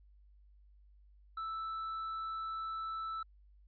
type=tone with tanh clipping; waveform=triangle; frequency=1318.5 Hz; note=E6; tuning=in tune; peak=-38 dBFS; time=1.37-3.23 s; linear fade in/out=5 ms; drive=8 dB; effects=added 50 Hz sine -59 dBFS peak until 3.67 s + resampled to 11025 Hz